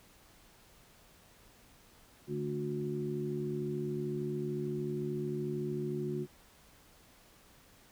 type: harmonic tone with a mistuned harmonic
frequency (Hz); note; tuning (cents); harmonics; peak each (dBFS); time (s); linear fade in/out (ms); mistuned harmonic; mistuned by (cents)
73.42; D2; 0; 2 / 3 / 4 / 5; -38 / -40 / -46 / -36; 2.27-6.27; 50; 5; -22
effects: pink hiss -61 dBFS RMS until 7.91 s